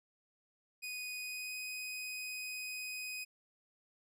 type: tone with pitch glide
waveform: sawtooth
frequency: 2485 to 2504 Hz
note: D#7 to D#7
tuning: -3 to +10 cents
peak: -37 dBFS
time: 0.82-3.25 s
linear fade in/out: 20 ms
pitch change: +13 cents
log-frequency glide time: 1.15-1.54 s
effects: none